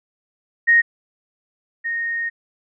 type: tone pair in turn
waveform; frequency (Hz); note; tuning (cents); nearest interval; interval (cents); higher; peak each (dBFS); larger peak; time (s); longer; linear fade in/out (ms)
sine; 1864.7 / 1855.1; A#6 / A#6; 0 / -9; unison; 9; first; -10 / -21; first; 0.67-0.82 / 1.84-2.3; second; 20
effects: none